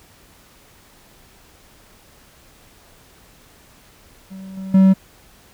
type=tone with level steps; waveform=triangle; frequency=190.9 Hz; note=G3; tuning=46 cents flat; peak=-30 / -25 / -6 dBFS; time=4.3-4.94 s; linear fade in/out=20 ms; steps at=4.57 / 4.74 s; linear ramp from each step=5 ms; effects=pink hiss -50 dBFS RMS until 5.53 s